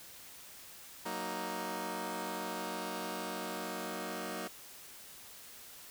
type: chord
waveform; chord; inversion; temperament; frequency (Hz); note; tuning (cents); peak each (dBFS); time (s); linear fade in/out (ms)
10% pulse; D# minor; first; just; 186.68 / 233.3 / 311.1; F#3 / A#3 / D#4; +16 / +2 / 0; -34; 1.05-4.48; 10
effects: white hiss -52 dBFS RMS until 5.9 s